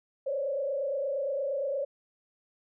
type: tone with frequency modulation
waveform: sine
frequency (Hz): 554.4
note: C#5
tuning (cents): 0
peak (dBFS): -28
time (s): 0.26-1.85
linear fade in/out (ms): 10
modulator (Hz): 28.6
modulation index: 1.2
effects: none